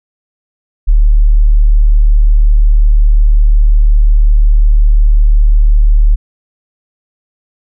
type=tone; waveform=sine; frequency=37.23 Hz; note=D1; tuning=24 cents sharp; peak=-3 dBFS; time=0.87-6.16 s; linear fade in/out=20 ms; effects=none